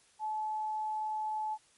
sine tone, 862 Hz, A5, 36 cents flat, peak -32 dBFS, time 0.19-1.58 s, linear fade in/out 50 ms, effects white hiss -65 dBFS RMS until 1.77 s + MP3 48 kbps

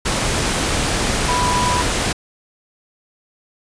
sine tone in noise, 987 Hz, B5, 1 cent flat, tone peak -18 dBFS, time 1.28-1.82 s, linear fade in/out 10 ms, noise pink, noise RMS -19 dBFS, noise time 0.05-2.13 s, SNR -2 dB, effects resampled to 22050 Hz

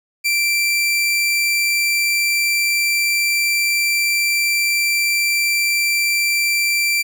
sawtooth tone, 2349 Hz, D7, in tune, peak -12 dBFS, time 0.24-7.03 s, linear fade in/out 20 ms, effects none

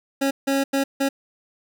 25% pulse tone bursts at uneven times, 274 Hz, C#4, 20 cents flat, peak -15 dBFS, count 4, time 0.21-0.31 / 0.47-0.64 / 0.73-0.84 / 1-1.09 s, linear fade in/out 10 ms, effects none

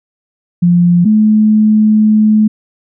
sine tone pair in turn, 174.61 / 214.7 Hz, F3 / A3, 0 / -42 cents, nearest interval major third, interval 358 cents, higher second, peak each -5 dBFS, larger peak neither, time 0.62-1.05 / 1.05-2.48 s, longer second, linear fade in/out 10 ms, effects none

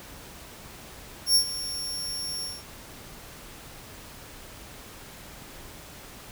sawtooth tone with ADSR envelope, 5500 Hz, F8, 27 cents flat, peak -13 dBFS, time 1.26-2.64 s, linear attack 93 ms, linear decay 87 ms, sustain -15 dB, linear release 210 ms, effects pink hiss -45 dBFS RMS until 6.31 s

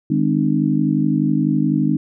harmonic tone with a mistuned harmonic, 51.8 Hz, G#1, 4 cents flat, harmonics 3 / 4 / 5 / 6, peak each -20 / -20 / -20 / -20 dBFS, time 0.1-1.97 s, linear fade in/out 5 ms, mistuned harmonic 6, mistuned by -41 cents, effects none

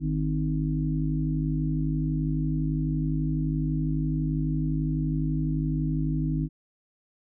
harmonic tone with a mistuned harmonic, 51.91 Hz, G#1, in tune, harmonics 1 / 3 / 5 / 6, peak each -31 / -26 / -31 / -33 dBFS, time 0-6.49 s, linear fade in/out 50 ms, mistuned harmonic 3, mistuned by -27 cents, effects none

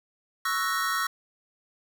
square chord, F# dominant seventh, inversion second, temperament equal, 1108.7 / 1318.5 / 1480 / 1864.7 Hz, C#6 / E6 / F#6 / A#6, 0 / 0 / 0 / 0 cents, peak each -32 / -30 / -34 / -32 dBFS, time 0.45-1.07 s, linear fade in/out 5 ms, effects none

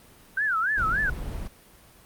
sine tone with vibrato, 1500 Hz, F#6, 23 cents sharp, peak -22 dBFS, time 0.37-1.1 s, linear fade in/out 5 ms, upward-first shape sine, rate 3.5 Hz, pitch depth 270 cents each way
brown noise, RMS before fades -32 dBFS, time 0.77-1.48 s, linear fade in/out 10 ms
effects pink hiss -53 dBFS RMS until 2.05 s + Opus 32 kbps

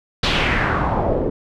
pink noise with low-pass filter sweep, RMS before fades -19 dBFS, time 0.23-1.3 s, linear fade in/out 5 ms, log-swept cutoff 4000 to 420 Hz, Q 2.4, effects none

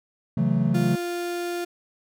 triangle chord, F# minor seventh, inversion second, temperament equal with one note detuned, 136.53 / 164.81 / 185 / 220 Hz, C#3 / E3 / F#3 / A3, -26 / 0 / 0 / 0 cents, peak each -23 dBFS, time 0.37-0.96 s, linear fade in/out 5 ms
35% pulse tone, 349.2 Hz, F4, in tune, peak -25 dBFS, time 0.74-1.65 s, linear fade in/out 10 ms
effects none

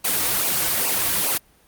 white noise with flanger, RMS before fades -21 dBFS, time 0.04-1.38 s, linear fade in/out 10 ms, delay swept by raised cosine 0.55 to 5.05 ms, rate 2.4 Hz, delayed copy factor -0.9, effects pink hiss -56 dBFS RMS until 1.67 s + Opus 32 kbps

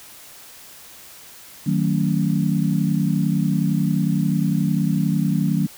sine chord, D# half-diminished seventh, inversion none, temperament just, 155.56 / 186.68 / 224 / 280 Hz, D#3 / F#3 / A3 / C#4, 0 / +16 / +31 / +18 cents, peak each -21 / -21 / -24 / -26 dBFS, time 1.66-5.67 s, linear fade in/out 10 ms, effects white hiss -43 dBFS RMS until 5.77 s

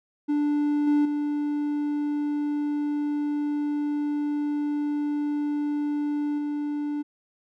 triangle tone with level steps, 293.7 Hz, D4, in tune, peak -19 / -16 / -22 / -24 dBFS, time 0.28-7.03 s, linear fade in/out 20 ms, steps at 0.87 / 1.05 / 6.38 s, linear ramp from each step 5 ms, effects none

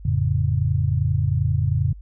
sine chord, F augmented, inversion none, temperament equal with one note detuned, 87.31 / 110 / 139.96 Hz, F2 / A2 / C#3, 0 / 0 / +17 cents, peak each -22 dBFS, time 0.05-1.93 s, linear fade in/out 5 ms, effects added 50 Hz sine -37 dBFS peak until 2.01 s

